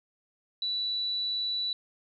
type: tone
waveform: sine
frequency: 3951 Hz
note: B7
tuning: in tune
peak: -28 dBFS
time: 0.62-1.73 s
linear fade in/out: 2 ms
effects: none